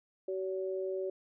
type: tone pair together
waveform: sine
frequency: 379.1 / 568 Hz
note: F#4 / C#5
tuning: +42 / +42 cents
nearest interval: perfect fifth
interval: 700 cents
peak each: -34 / -38 dBFS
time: 0.28-1.1 s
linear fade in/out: 5 ms
effects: none